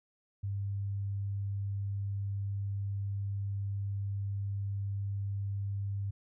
sine tone, 99.6 Hz, G2, 28 cents sharp, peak -32 dBFS, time 0.43-6.11 s, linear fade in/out 10 ms, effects none

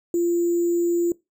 sine tone with sample-and-hold, 344.3 Hz, F4, 25 cents flat, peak -18 dBFS, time 0.14-1.12 s, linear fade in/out 2 ms, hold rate 7350 Hz, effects noise-tail reverb RT60 0.2 s tail -21 dB re dry

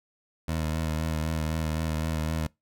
20% pulse tone with vibrato, 79.2 Hz, D#2, 31 cents sharp, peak -22 dBFS, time 0.48-2.47 s, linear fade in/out 5 ms, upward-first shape sine, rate 3.9 Hz, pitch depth 35 cents each way, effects noise-tail reverb RT60 0.2 s tail -24 dB re dry

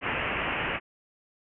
white low-pass noise, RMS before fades -30 dBFS, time 0.01-0.8 s, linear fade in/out 50 ms, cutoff 2900 Hz, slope 96 dB/octave, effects none

